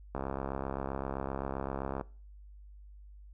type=click train; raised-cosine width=1 ms; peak=-21 dBFS; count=127; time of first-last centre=0.15-2.011 s; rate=67.7 Hz; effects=noise-tail reverb RT60 0.4 s tail -22 dB re dry + added 50 Hz sine -49 dBFS peak until 3.33 s